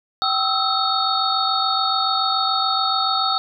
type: tone cluster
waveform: sine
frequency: 771 / 1277 / 1324 / 3710 / 4407 Hz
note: G5 / D#6 / E6 / A#7 / C#8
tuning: -29 / +45 / +7 / -9 / -11 cents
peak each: -24 dBFS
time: 0.22-3.38 s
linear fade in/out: 0 ms
effects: none